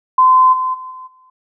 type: tone with level steps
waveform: sine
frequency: 1028 Hz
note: C6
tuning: 31 cents flat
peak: -6 / -15 / -27 / -30 / -46 dBFS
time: 0.18-1.3 s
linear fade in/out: 5 ms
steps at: 0.52 / 0.73 / 0.9 / 1.06 s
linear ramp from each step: 20 ms
effects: none